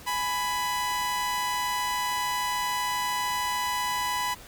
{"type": "tone pair together", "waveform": "sawtooth", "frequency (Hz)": [835, 993], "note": ["G#5", "B5"], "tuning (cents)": [9, 9], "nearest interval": "minor third", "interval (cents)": 300, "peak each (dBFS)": [-31, -23], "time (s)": [0.06, 4.35], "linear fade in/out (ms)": 20, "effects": ["pink hiss -47 dBFS RMS until 4.47 s"]}